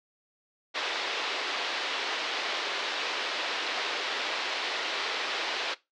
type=band-pass noise; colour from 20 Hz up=white; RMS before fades=-32 dBFS; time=0.74-5.75 s; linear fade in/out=20 ms; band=350 to 4200 Hz; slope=24 dB/octave; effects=noise-tail reverb RT60 0.2 s tail -18 dB re dry + low-pass 7000 Hz 12 dB/octave